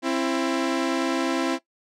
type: tone pair together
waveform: sawtooth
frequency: 265.5 / 334.5 Hz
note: C4 / E4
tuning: +25 / +25 cents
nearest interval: major third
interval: 400 cents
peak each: -21 dBFS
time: 0.02-1.59 s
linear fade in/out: 50 ms
effects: noise-tail reverb RT60 0.1 s tail -17 dB re dry + low-pass 7000 Hz 12 dB/octave

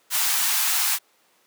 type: high-pass noise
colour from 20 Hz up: white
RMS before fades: -22 dBFS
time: 0.1-0.99 s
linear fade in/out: 50 ms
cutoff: 750 Hz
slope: 48 dB/octave
effects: pink hiss -61 dBFS RMS until 1.46 s + high-pass 400 Hz 12 dB/octave

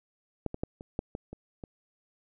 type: clicks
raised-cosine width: 2 ms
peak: -17 / -22 / -17 / -29 / -16 / -22 / -28 / -27 dBFS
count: 8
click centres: 0.463 / 0.544 / 0.635 / 0.809 / 0.991 / 1.151 / 1.33 / 1.638 s
effects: none

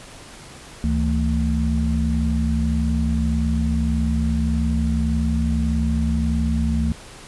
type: tone cluster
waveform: sine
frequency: 71 / 163 / 224.7 Hz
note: C#2 / E3 / A3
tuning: +42 / -19 / +37 cents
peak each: -20 / -25 / -22 dBFS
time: 0.84-6.92 s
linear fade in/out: 0 ms
effects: pink hiss -41 dBFS RMS until 7.27 s + resampled to 24000 Hz

